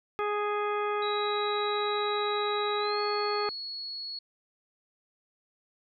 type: harmonic tone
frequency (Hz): 415.3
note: G#4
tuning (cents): 0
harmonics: 1 / 2 / 3 / 4 / 5 / 6 / 8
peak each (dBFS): -30 / -35 / -32 / -42 / -42 / -43 / -50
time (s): 0.19-3.49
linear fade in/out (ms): 0
type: tone with pitch glide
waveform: sine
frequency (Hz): 3882 to 4357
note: B7 to C#8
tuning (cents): -31 to -31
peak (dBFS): -35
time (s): 1.02-4.19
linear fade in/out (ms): 5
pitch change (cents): +200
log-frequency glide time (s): 2.79-3
effects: none